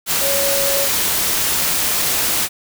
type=tone in noise; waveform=sine; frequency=556 Hz; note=C#5; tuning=5 cents sharp; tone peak=-20 dBFS; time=0.2-0.89 s; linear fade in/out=50 ms; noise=white; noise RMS=-18 dBFS; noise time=0.06-2.49 s; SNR=-5 dB; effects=none